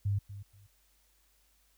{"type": "tone with echo", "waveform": "sine", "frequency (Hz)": 100.4, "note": "G2", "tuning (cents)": 42, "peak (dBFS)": -27, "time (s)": [0.05, 0.19], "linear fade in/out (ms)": 10, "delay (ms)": 240, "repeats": 2, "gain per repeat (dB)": -14, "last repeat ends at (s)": 0.67, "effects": ["added 50 Hz sine -70 dBFS peak until 1.77 s", "white hiss -70 dBFS RMS until 1.77 s"]}